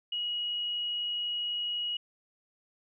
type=tone; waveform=sine; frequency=2902 Hz; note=F#7; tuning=34 cents flat; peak=-30 dBFS; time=0.12-1.97 s; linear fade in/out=5 ms; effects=none